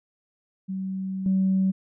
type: tone with level steps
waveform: sine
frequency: 190.3 Hz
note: F#3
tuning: 49 cents sharp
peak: -27 / -18 dBFS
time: 0.68-1.72 s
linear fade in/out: 20 ms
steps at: 1.26 s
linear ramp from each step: 2 ms
effects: tanh soft clip ceiling -14 dBFS